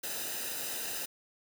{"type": "noise with comb filter", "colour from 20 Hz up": "white", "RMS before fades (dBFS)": -37, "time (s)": [0.03, 1.06], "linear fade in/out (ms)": 10, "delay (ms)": 0.9, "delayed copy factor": -0.65, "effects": []}